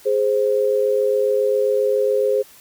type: tone pair together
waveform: sine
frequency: 416 / 523.3 Hz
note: G#4 / C5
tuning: +3 / 0 cents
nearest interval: major third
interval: 397 cents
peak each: -18 dBFS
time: 0.05-2.43 s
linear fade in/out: 20 ms
effects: white hiss -47 dBFS RMS until 2.6 s